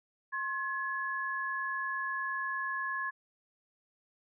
sine tone pair together, 1070 / 1698.5 Hz, C6 / G#6, +38 / +38 cents, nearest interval minor sixth, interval 800 cents, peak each -36 / -34 dBFS, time 0.32-3.11 s, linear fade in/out 20 ms, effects none

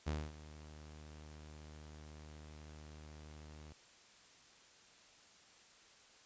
sawtooth tone with ADSR envelope, 76.1 Hz, D#2, 38 cents flat, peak -31 dBFS, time 0.06-3.73 s, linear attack 16 ms, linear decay 240 ms, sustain -17 dB, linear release 5 ms, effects white hiss -63 dBFS RMS until 6.25 s + resampled to 16000 Hz

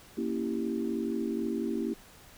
sine chord, A# diminished seventh, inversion none, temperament equal, 233.1 / 277.2 / 329.6 / 392 Hz, A#3 / C#4 / E4 / G4, 0 / 0 / 0 / 0 cents, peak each -33 / -36 / -34 / -36 dBFS, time 0.17-1.94 s, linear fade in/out 10 ms, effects pink hiss -54 dBFS RMS until 2.37 s

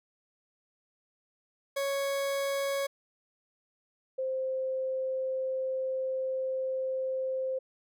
40% pulse / sine tone pair in turn, 554.4 / 523.3 Hz, C#5 / C5, 0 / 0 cents, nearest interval minor second, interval 100 cents, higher first, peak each -28 / -29 dBFS, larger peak first, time 1.76-2.87 / 4.18-7.59 s, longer second, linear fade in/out 10 ms, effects none

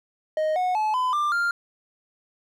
triangle tone with pitch steps, 622.3 / 731.5 / 860 / 1010.9 / 1188.4 / 1397 Hz, D#5 / F#5 / A5 / B5 / D6 / F6, 0 / -20 / -40 / +40 / +20 / 0 cents, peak -19 dBFS, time 0.37-1.51 s, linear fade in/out 2 ms, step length 190 ms, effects none

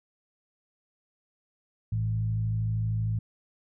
sine tone with frequency modulation, 110 Hz, A2, in tune, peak -25 dBFS, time 1.92-3.19 s, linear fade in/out 5 ms, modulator 52.9 Hz, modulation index 0.55, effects none

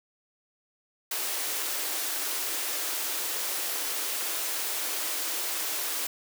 white high-pass noise, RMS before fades -31 dBFS, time 1.11-6.07 s, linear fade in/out 5 ms, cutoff 280 Hz, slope 96 dB/octave, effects none

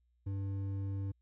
sine tone with hard clipping, 98 Hz, G2, in tune, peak -36 dBFS, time 0.26-1.12 s, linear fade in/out 10 ms, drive 7 dB, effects added 60 Hz sine -70 dBFS peak until 1.21 s

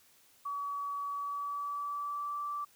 sine tone with pitch glide, 1137 to 1164.9 Hz, C#6 to D6, +44 to -14 cents, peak -34 dBFS, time 0.45-2.65 s, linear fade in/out 10 ms, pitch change +42 cents, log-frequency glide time 1.09-2.4 s, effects white hiss -64 dBFS RMS until 2.75 s

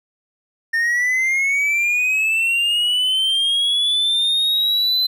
triangle linear sweep, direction up, 1813 to 4063 Hz, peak -14 dBFS, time 0.73-5.07 s, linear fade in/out 10 ms, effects none

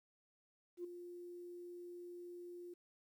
sine tone with ADSR envelope, 351.6 Hz, F4, 12 cents sharp, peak -39 dBFS, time 0.77-2.74 s, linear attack 74 ms, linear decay 7 ms, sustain -9 dB, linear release 8 ms, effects tanh soft clip ceiling -35 dBFS + 12-bit

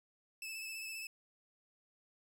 sawtooth tone with vibrato, 2619 Hz, E7, 12 cents flat, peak -39 dBFS, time 0.42-1.07 s, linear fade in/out 2 ms, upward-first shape square, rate 15 Hz, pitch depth 17 cents each way, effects none

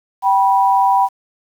sine tone pair together, 778.4 / 978 Hz, G5 / B5, -12 / -17 cents, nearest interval major third, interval 395 cents, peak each -13 dBFS, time 0.22-1.09 s, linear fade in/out 50 ms, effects 7-bit

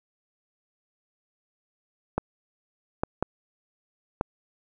clicks, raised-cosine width 1 ms, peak -10 dBFS, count 4, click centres 2.18 / 3.035 / 3.226 / 4.211 s, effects none

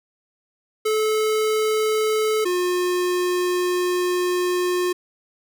square tone pair in turn, 433.2 / 358.9 Hz, A4 / F4, -27 / +47 cents, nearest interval minor third, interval 326 cents, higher first, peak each -19 / -20 dBFS, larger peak first, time 0.85-2.45 / 2.45-4.93 s, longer second, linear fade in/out 10 ms, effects none

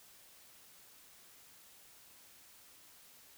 silence, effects white hiss -60 dBFS RMS until 3.37 s

